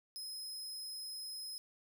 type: tone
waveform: sawtooth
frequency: 5110 Hz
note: D#8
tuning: 45 cents sharp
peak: -40 dBFS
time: 0.16-1.58 s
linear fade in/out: 0 ms
effects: none